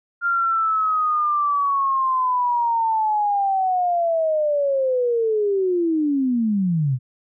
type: linear sweep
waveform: sine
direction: down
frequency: 1402 to 120.7 Hz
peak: -17 dBFS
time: 0.21-6.99 s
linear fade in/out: 50 ms
effects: none